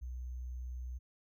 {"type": "tone with sample-and-hold", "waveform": "sine", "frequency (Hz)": 62.2, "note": "B1", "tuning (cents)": 13, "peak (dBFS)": -39, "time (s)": [0.01, 0.99], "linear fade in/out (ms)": 20, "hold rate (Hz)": 6300, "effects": []}